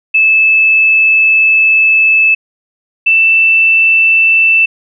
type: tone pair in turn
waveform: sine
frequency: 2617 / 2658 Hz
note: E7 / E7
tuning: -13 / +14 cents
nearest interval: unison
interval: 27 cents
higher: second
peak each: -5 dBFS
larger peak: neither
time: 0.14-2.35 / 3.06-4.66 s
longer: first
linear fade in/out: 10 ms
effects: none